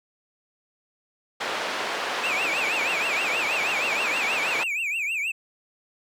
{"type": "band-pass noise", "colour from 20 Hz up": "pink", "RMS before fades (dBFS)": -29, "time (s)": [1.4, 4.64], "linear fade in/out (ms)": 10, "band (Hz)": [560, 3600], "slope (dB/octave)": 12}
{"type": "tone with vibrato", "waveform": "triangle", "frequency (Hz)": 2489, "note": "D#7", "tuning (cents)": 0, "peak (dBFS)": -23, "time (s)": [2.23, 5.32], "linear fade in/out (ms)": 10, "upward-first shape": "triangle", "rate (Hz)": 6.3, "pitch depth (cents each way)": 210}
{"effects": []}